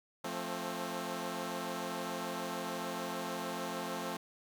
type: chord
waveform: 10% pulse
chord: F major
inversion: none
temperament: equal with one note detuned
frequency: 174.61 / 220 / 265.3 Hz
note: F3 / A3 / C4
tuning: 0 / 0 / +24 cents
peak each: -33 dBFS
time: 0.24-4.17 s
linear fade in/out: 5 ms
effects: 11-bit